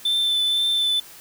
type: tone with vibrato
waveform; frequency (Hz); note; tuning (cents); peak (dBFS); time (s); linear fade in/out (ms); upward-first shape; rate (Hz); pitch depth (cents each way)
triangle; 3534; A7; +7; -17; 0.05-1; 5; triangle; 2; 16
effects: white hiss -44 dBFS RMS until 1.2 s